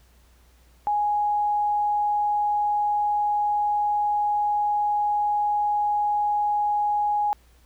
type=tone; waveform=sine; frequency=830.6 Hz; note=G#5; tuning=in tune; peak=-20 dBFS; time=0.87-7.33 s; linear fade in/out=0 ms; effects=added 60 Hz sine -54 dBFS peak until 7.65 s + pink hiss -61 dBFS RMS until 7.65 s